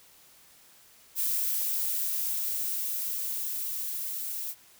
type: noise with level ramp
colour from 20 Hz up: violet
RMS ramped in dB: -28 to -35 dBFS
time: 1.15-4.55 s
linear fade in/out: 50 ms
effects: white hiss -57 dBFS RMS until 4.79 s